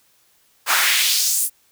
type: noise with high-pass filter sweep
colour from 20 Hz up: pink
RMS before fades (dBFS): -18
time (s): 0.66-1.5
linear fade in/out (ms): 50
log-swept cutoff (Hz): 1000 to 11000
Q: 1.8
effects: white hiss -59 dBFS RMS until 1.71 s